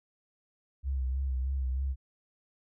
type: tone with vibrato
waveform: sine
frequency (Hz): 65.8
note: C2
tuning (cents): +10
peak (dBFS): -28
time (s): 0.83-1.96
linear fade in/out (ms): 50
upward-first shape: sine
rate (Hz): 3.2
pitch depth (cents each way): 56
effects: none